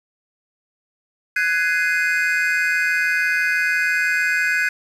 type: chord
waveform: triangle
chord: Ab dominant seventh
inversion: third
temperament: just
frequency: 1495.1 / 1661.2 / 2077 / 2492 Hz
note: Gb6 / Ab6 / C7 / Eb7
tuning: +18 / 0 / -13 / +2 cents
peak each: -19 / -20 / -23 / -23 dBFS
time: 1.36-4.69 s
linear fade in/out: 5 ms
effects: resampled to 32000 Hz + 7-bit